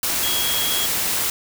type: tone in noise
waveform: sine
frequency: 3300 Hz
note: G#7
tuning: 12 cents flat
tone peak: -24 dBFS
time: 0.23-0.86 s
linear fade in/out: 2 ms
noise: white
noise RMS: -22 dBFS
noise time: 0.03-1.3 s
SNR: -5 dB
effects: none